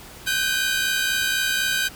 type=tone cluster; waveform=sawtooth; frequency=1518 / 1582 / 2458 / 3875 Hz; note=F#6 / G6 / D#7 / B7; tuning=+44 / +15 / -22 / -34 cents; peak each=-21 / -21 / -27 / -26 dBFS; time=0.26-1.89 s; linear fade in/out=20 ms; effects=pink hiss -42 dBFS RMS until 1.95 s